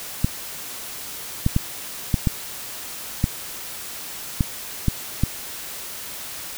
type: clicks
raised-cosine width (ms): 5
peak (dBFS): -5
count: 9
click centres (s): 0.245 / 1.464 / 1.564 / 2.142 / 2.272 / 3.241 / 4.408 / 4.883 / 5.236
effects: white hiss -34 dBFS RMS until 6.57 s